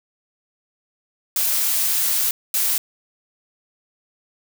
blue noise bursts at uneven times, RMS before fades -20 dBFS, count 2, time 1.36-2.31 / 2.54-2.78 s, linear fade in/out 2 ms, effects none

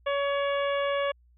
harmonic tone, 563 Hz, C#5, 27 cents sharp, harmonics 1 / 2 / 3 / 4 / 5 / 6, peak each -26 / -32 / -36 / -38 / -40 / -42 dBFS, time 0.06-1.12 s, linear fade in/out 10 ms, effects added 60 Hz sine -57 dBFS peak until 1.37 s

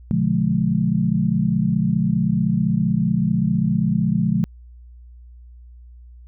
sine chord, B diminished seventh, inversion none, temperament just, 123.47 / 148.16 / 177.8 / 213.4 Hz, B2 / D3 / F3 / Ab3, 0 / +16 / +31 / +47 cents, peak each -25 / -23 / -20 / -21 dBFS, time 0.11-4.44 s, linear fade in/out 0 ms, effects added 60 Hz sine -40 dBFS peak until 6.27 s

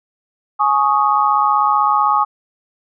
sine chord, Ab suspended fourth, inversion none, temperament equal with one note detuned, 839.3 / 1108.7 / 1244.5 Hz, Ab5 / Db6 / Eb6, +18 / 0 / 0 cents, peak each -16 dBFS, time 0.59-2.25 s, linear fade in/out 20 ms, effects none

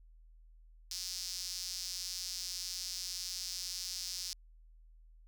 sawtooth tone with high-pass filter, 181.8 Hz, F#3, 30 cents flat, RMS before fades -41 dBFS, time 0.91-4.33 s, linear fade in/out 0 ms, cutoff 5100 Hz, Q 4, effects added 40 Hz sine -56 dBFS peak until 5.27 s

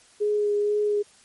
sine tone with vibrato, 415.3 Hz, G#4, in tune, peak -20 dBFS, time 0.2-1.03 s, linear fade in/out 20 ms, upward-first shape sine, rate 2.1 Hz, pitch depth 14 cents each way, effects white hiss -55 dBFS RMS until 1.24 s + MP3 48 kbps

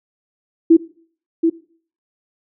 sine tone with echo, 329.6 Hz, E4, in tune, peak -5 dBFS, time 0.7-0.77 s, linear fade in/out 10 ms, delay 730 ms, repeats 1, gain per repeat -6 dB, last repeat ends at 1.5 s, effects noise-tail reverb RT60 0.5 s tail -19 dB re dry

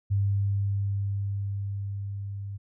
sine tone with level ramp, 99.7 Hz, G2, 30 cents sharp, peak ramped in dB -21 to -33 dBFS, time 0.1-2.58 s, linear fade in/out 20 ms, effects none

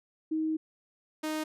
sine / sawtooth tone pair in turn, 315.3 / 310.1 Hz, D#4 / D#4, +23 / -6 cents, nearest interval unison, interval 29 cents, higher first, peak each -27 / -27 dBFS, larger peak neither, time 0.31-0.57 / 1.23-1.44 s, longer first, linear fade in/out 10 ms, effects resampled to 32000 Hz

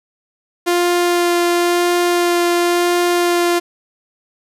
sawtooth tone with vibrato, 349.2 Hz, F4, in tune, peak -9 dBFS, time 0.66-3.6 s, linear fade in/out 20 ms, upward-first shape sine, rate 0.96 Hz, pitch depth 9 cents each way, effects resampled to 32000 Hz + 8-bit

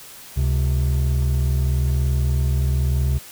triangle tone pair together, 69.86 / 130.81 Hz, C#2 / C3, +14 / 0 cents, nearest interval major seventh, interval 1086 cents, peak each -16 / -20 dBFS, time 0.36-3.19 s, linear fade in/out 20 ms, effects white hiss -41 dBFS RMS until 3.31 s

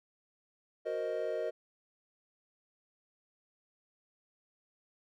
triangle chord, C half-diminished seventh, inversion second, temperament equal, 370 / 466.2 / 523.3 / 622.3 Hz, Gb4 / Bb4 / C5 / Eb5, 0 / 0 / 0 / 0 cents, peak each -40 / -35 / -39 / -34 dBFS, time 0.85-1.51 s, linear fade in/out 20 ms, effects none

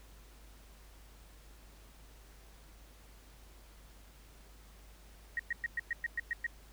sine tone bursts, 1881 Hz, A#6, 15 cents sharp, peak -31 dBFS, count 9, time 5.37-6.466 s, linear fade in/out 2 ms, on 24 ms, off 110 ms, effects added 51 Hz sine -55 dBFS peak until 6.72 s + pink hiss -61 dBFS RMS until 6.72 s

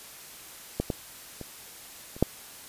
clicks, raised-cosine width 2 ms, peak -12 / -14 / -24 / -28 / -6 dBFS, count 5, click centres 0.8 / 0.902 / 1.413 / 2.165 / 2.226 s, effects white hiss -46 dBFS RMS until 2.68 s + resampled to 32000 Hz

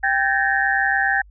sine tone cluster, 787 / 1555 / 1702 / 1832 Hz, G5 / G6 / G#6 / A#6, +7 / -14 / +42 / -31 cents, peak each -22 dBFS, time 0.03-1.22 s, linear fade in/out 10 ms, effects added 50 Hz sine -44 dBFS peak until 1.3 s

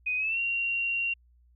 sine tone with pitch glide, 2498 to 2756 Hz, D#7 to F7, +6 to -24 cents, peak -26 dBFS, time 0.06-1.14 s, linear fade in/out 10 ms, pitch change +170 cents, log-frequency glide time 0.17-0.39 s, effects added 60 Hz sine -58 dBFS peak until 1.55 s

